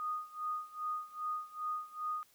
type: tone with tremolo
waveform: sine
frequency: 1236 Hz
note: D#6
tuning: 12 cents flat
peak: -33 dBFS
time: 0-2.23 s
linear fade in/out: 0 ms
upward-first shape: sine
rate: 2.5 Hz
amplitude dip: 90%
effects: white hiss -67 dBFS RMS until 2.34 s